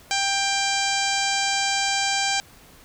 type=harmonic tone; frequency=790 Hz; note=G5; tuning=13 cents sharp; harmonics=1 / 2 / 3 / 4 / 5 / 6 / 7 / 8 / 9 / 10; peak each=-26 / -29 / -28 / -30 / -32 / -30 / -33 / -32 / -33 / -35 dBFS; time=0.11-2.4 s; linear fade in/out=0 ms; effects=pink hiss -50 dBFS RMS until 2.84 s